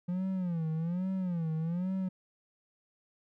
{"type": "tone with vibrato", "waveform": "triangle", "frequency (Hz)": 173.6, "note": "F3", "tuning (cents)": -10, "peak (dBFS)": -28, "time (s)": [0.08, 2.09], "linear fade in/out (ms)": 10, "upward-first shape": "sine", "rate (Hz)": 1.2, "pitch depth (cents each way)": 160, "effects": []}